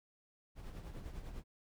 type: noise with tremolo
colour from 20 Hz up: brown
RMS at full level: -44 dBFS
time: 0.55-1.44 s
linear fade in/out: 50 ms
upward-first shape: triangle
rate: 10 Hz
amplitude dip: 60%
effects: none